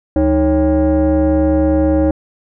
sine tone with frequency modulation, 311.1 Hz, D#4, in tune, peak -8 dBFS, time 0.16-2.11 s, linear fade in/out 2 ms, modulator 239 Hz, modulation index 1.1, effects tanh soft clip ceiling -8 dBFS

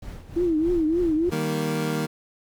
brown noise with tremolo, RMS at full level -34 dBFS, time 0.02-1.32 s, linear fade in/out 5 ms, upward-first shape sine, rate 3.2 Hz, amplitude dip 65%
sine tone with vibrato, 330.9 Hz, E4, 7 cents sharp, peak -19 dBFS, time 0.36-1.3 s, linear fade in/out 10 ms, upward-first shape triangle, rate 3.5 Hz, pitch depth 160 cents each way
25% pulse chord, Eb major, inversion none, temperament equal, 155.56 / 196 / 233.1 Hz, Eb3 / G3 / Bb3, 0 / 0 / 0 cents, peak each -23 / -28 / -25 dBFS, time 1.31-2.07 s, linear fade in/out 20 ms
effects none

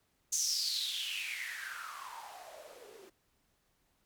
blue noise with band-pass filter sweep, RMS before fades -39 dBFS, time 0.32-3.1 s, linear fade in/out 10 ms, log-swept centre 6500 to 350 Hz, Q 7.8, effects pink hiss -75 dBFS RMS until 4.05 s

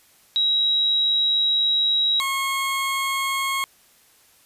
sine / 20% pulse tone pair in turn, 3851 / 1086.3 Hz, B7 / C#6, -44 / -35 cents, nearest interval octave + minor seventh, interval 2191 cents, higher first, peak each -17 dBFS, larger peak neither, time 0.36-2.2 / 2.2-3.64 s, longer first, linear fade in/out 0 ms, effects white hiss -56 dBFS RMS until 4.45 s + resampled to 32000 Hz

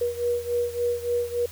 sine beating tone pair, 479 / 482.5 Hz, A#4 / B4, +47 / -40 cents, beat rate 3.5 Hz, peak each -25 / -28 dBFS, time 0.01-1.46 s, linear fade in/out 5 ms, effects added 84 Hz sine -43 dBFS peak until 1.51 s + white hiss -45 dBFS RMS until 1.51 s

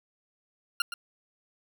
20% pulse tone with echo, 1396.9 Hz, F6, in tune, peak -19 dBFS, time 0.8-0.82 s, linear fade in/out 2 ms, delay 120 ms, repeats 1, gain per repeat -10 dB, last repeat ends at 0.94 s, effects none

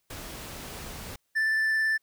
pink noise, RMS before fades -40 dBFS, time 0.1-1.16 s, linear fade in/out 5 ms
triangle tone with vibrato, 1764 Hz, A6, 4 cents sharp, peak -21 dBFS, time 1.35-1.98 s, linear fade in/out 20 ms, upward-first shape sine, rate 18 Hz, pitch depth 9 cents each way
effects white hiss -75 dBFS RMS until 2.02 s

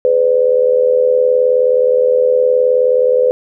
sine tone with amplitude modulation, 504 Hz, B4, 35 cents sharp, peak -5 dBFS, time 0.05-3.31 s, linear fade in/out 0 ms, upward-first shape sine, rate 79.2 Hz, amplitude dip 75%, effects none

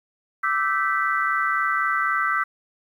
sine chord, E minor seventh, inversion third, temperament equal with one note detuned, 1174.7 / 1318.5 / 1543.7 / 1975.5 Hz, D6 / E6 / G6 / B6, 0 / 0 / -27 / 0 cents, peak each -26 / -24 / -25 / -27 dBFS, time 0.43-2.44 s, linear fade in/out 10 ms, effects 9-bit

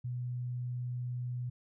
sine tone, 123.47 Hz, B2, in tune, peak -34 dBFS, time 0.04-1.5 s, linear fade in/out 10 ms, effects none

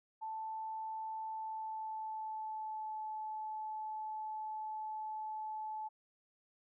sine tone with pitch glide, 880 to 865.4 Hz, A5 to A5, 0 to -29 cents, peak -39 dBFS, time 0.21-5.89 s, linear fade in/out 20 ms, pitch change -29 cents, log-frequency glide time 1.28-2.99 s, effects none

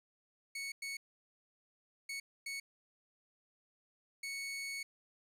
sawtooth tone bursts at uneven times, 2217 Hz, C#7, in tune, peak -36 dBFS, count 5, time 0.55-0.72 / 0.82-0.97 / 2.09-2.2 / 2.46-2.6 / 4.23-4.83 s, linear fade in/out 5 ms, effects low-pass 12000 Hz 12 dB/octave + 11-bit

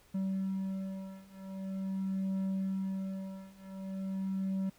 triangle beating tone pair, 191.5 / 191.94 Hz, G3 / G3, -40 / -36 cents, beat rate 0.44 Hz, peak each -35 / -34 dBFS, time 0.14-4.7 s, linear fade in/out 10 ms, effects pink hiss -64 dBFS RMS until 4.78 s

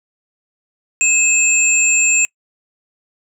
sine tone pair together, 2600 / 7354 Hz, E7 / A#8, -24 / -24 cents, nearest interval octave + tritone, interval 1800 cents, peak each -14 dBFS, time 1.01-2.25 s, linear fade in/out 0 ms, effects noise-tail reverb RT60 0.1 s tail -24 dB re dry

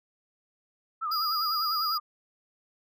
sine tone with vibrato, 1262 Hz, D#6, 24 cents sharp, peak -28 dBFS, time 1.01-2 s, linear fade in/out 20 ms, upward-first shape sine, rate 10 Hz, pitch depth 100 cents each way
square tone, 4886 Hz, D#8, 32 cents flat, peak -29 dBFS, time 1.11-1.98 s, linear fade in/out 10 ms
effects none

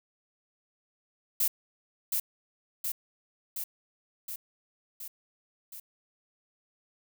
violet noise with echo, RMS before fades -26 dBFS, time 1.4-1.48 s, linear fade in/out 5 ms, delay 720 ms, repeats 6, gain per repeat -3 dB, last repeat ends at 5.8 s, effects none

